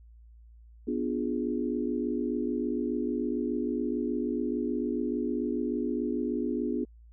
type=chord; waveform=sine; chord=B diminished seventh; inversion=none; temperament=equal with one note detuned; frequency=246.9 / 293.7 / 350.4 / 415.3 Hz; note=B3 / D4 / F4 / Ab4; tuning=0 / 0 / +6 / 0 cents; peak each=-31 / -33 / -34 / -35 dBFS; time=0.87-6.85 s; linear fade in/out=10 ms; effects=added 57 Hz sine -50 dBFS peak until 7.12 s